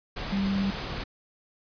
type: tone in noise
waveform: sine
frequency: 196 Hz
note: G3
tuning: in tune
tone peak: -24 dBFS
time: 0.32-0.71 s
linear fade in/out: 10 ms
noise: pink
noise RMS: -34 dBFS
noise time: 0.16-1.04 s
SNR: +7 dB
effects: resampled to 11025 Hz